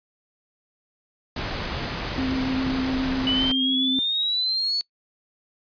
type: noise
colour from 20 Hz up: pink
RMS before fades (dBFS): -29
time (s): 1.36-3.52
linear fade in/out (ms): 5
type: tone with vibrato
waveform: sine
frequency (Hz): 261.6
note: C4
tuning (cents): 0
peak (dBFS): -23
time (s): 2.18-3.99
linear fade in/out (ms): 0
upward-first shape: sine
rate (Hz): 7.4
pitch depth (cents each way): 15
type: exponential sweep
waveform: sine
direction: up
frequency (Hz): 2960 to 4456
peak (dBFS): -21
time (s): 3.27-4.81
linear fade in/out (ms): 0
effects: noise-tail reverb RT60 0.1 s tail -24 dB re dry + resampled to 11025 Hz